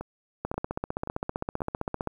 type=two click trains; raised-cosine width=1 ms; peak=-21 / -15 dBFS; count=4 / 26; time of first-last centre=0.01-1.606 / 0.45-2.073 s; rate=1.88 / 15.4 Hz; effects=9-bit